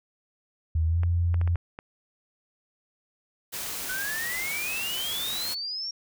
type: tone with pitch glide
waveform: sine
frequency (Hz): 80.3 to 86.06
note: E2 to F2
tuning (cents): -45 to -25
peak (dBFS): -21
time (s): 0.75-1.56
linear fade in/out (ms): 5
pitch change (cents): +120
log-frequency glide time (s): 0.86-1
type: clicks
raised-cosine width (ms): 0.5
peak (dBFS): -23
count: 6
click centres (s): 1.034 / 1.343 / 1.414 / 1.476 / 1.557 / 1.789
type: noise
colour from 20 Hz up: white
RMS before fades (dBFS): -34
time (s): 3.52-5.55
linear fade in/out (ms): 20
type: exponential sweep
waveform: sine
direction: up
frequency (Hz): 1480 to 5610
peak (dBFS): -30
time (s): 3.89-5.91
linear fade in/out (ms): 5
effects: none